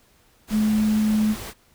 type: tone in noise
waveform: sine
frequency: 214.6 Hz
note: A3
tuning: 43 cents flat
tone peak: -17 dBFS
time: 0.5-1.36 s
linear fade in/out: 50 ms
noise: pink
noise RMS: -35 dBFS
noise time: 0.47-1.54 s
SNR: +15 dB
effects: pink hiss -59 dBFS RMS until 1.74 s